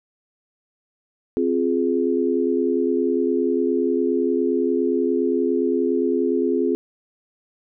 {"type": "chord", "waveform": "sine", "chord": "F minor", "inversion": "second", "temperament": "just", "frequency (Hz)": [261.9, 349.2, 419.1], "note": ["C4", "F4", "Ab4"], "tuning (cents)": [2, 0, 16], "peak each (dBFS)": -22, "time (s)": [1.37, 6.75], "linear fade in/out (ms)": 0, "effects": []}